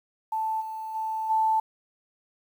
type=tone with level steps; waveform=sine; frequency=880 Hz; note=A5; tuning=in tune; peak=-25 / -32 / -27 / -20 dBFS; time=0.32-1.6 s; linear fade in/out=5 ms; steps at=0.6 / 0.94 / 1.29 s; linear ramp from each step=20 ms; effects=9-bit